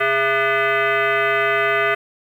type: tone with frequency modulation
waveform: sine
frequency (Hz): 410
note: G#4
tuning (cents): -22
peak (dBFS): -15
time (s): 0-1.95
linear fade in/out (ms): 10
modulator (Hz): 539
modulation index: 3.7
effects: 8-bit